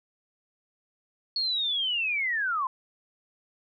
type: linear sweep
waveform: sine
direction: down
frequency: 4374 to 1000 Hz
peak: -25 dBFS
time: 1.36-2.67 s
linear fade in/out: 2 ms
effects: none